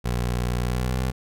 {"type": "tone with pitch glide", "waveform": "20% pulse", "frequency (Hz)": [60.6, 63.76], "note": ["B1", "C2"], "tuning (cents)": [-32, -44], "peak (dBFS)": -18, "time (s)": [0.04, 1.12], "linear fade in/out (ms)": 20, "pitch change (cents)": 88, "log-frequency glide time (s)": [0.62, 1], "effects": []}